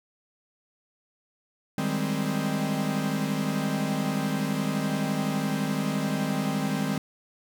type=chord; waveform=45% pulse; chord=Ab major seventh; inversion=second; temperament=equal; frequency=155.56 / 196 / 207.7 / 261.6 Hz; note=Eb3 / G3 / Ab3 / C4; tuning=0 / 0 / 0 / 0 cents; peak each=-31 dBFS; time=1.78-6.98 s; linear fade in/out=2 ms; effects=none